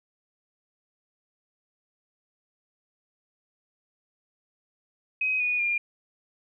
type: tone with pitch steps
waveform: sine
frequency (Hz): 2526 / 2465 / 2406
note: D#7 / D#7 / D7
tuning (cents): +26 / -17 / +41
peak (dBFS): -23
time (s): 5.21-5.78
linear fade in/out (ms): 5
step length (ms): 190
effects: none